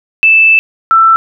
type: tone pair in turn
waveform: sine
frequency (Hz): 2637 / 1332.3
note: E7 / E6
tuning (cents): 0 / +18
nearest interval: octave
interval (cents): 1182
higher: first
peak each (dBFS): -3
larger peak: neither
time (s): 0.23-0.59 / 0.91-1.16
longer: first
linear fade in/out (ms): 0
effects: none